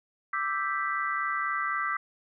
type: chord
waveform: sine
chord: E minor seventh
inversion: third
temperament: equal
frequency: 1174.7 / 1318.5 / 1568 / 1975.5 Hz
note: D6 / E6 / G6 / B6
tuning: 0 / 0 / 0 / 0 cents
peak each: -31 / -33 / -34 / -33 dBFS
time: 0.33-1.97 s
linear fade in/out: 5 ms
effects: none